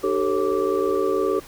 sine tone cluster, 300.4 / 386.4 / 445.5 / 547 / 1167 Hz, D4 / G4 / A4 / C#5 / D6, +39 / -25 / +22 / -23 / -11 cents, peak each -29 / -22 / -24 / -28 / -29 dBFS, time 0.03-1.4 s, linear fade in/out 10 ms, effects pink hiss -44 dBFS RMS until 1.47 s

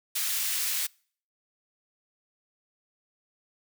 white high-pass noise, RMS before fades -29 dBFS, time 0.15-0.87 s, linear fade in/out 10 ms, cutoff 1800 Hz, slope 12 dB/octave, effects noise-tail reverb RT60 0.5 s tail -26 dB re dry

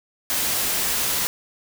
white noise, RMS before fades -23 dBFS, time 0.3-1.27 s, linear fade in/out 0 ms, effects none

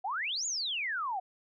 sine exponential two-way sweep, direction up then down, 713 to 7180 to 713 Hz, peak -31 dBFS, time 0.04-1.2 s, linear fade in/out 10 ms, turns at 0.46 s, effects none

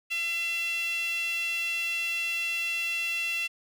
sawtooth tone with high-pass filter, 676 Hz, E5, 43 cents sharp, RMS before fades -30 dBFS, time 0.1-3.48 s, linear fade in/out 20 ms, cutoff 2600 Hz, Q 9.4, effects none

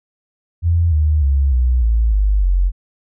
sine tone with pitch steps, 84.7 / 76.34 / 68.8 / 62 / 55.88 / 50.36 / 45.39 Hz, E2 / D#2 / C#2 / B1 / A1 / G1 / F#1, +48 / -32 / -12 / +7 / +27 / +47 / -32 cents, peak -11 dBFS, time 0.62-2.72 s, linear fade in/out 50 ms, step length 300 ms, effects none

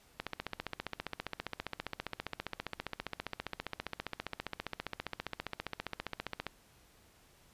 click train, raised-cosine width 0.3 ms, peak -20 dBFS, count 95, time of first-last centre 0.2-6.467 s, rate 15 Hz, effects pink hiss -64 dBFS RMS until 7.53 s + resampled to 32000 Hz

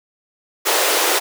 pink high-pass noise, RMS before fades -17 dBFS, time 0.65-1.2 s, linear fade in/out 20 ms, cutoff 350 Hz, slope 48 dB/octave, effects none

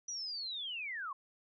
sine linear sweep, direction down, 5920 to 1040 Hz, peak -38 dBFS, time 0.08-1.13 s, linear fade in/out 5 ms, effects none

